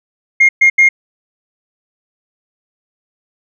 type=tone bursts at uneven times; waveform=sine; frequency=2132 Hz; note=C7; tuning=32 cents sharp; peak=-3 dBFS; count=3; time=0.4-0.49 / 0.61-0.7 / 0.78-0.89 s; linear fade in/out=10 ms; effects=tanh soft clip ceiling -2 dBFS